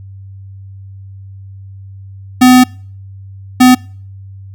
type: tone bursts at uneven times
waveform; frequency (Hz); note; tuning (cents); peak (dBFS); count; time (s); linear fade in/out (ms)
square; 252.6; B3; +39; -3; 2; 2.41-2.64 / 3.6-3.75; 10
effects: noise-tail reverb RT60 0.5 s tail -26 dB re dry + added 97 Hz sine -29 dBFS peak until 4.54 s